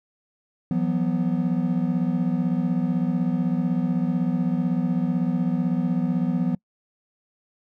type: chord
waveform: triangle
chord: E suspended second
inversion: none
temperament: equal with one note detuned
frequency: 169.06 / 185 / 246.9 Hz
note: E3 / F#3 / B3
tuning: +44 / 0 / 0 cents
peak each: -23 dBFS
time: 0.71-6.55 s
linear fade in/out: 2 ms
effects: noise-tail reverb RT60 0.1 s tail -26 dB re dry